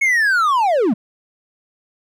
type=linear sweep; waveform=triangle; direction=down; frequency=2217 to 185 Hz; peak=-11 dBFS; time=0.01-0.94 s; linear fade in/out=10 ms; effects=none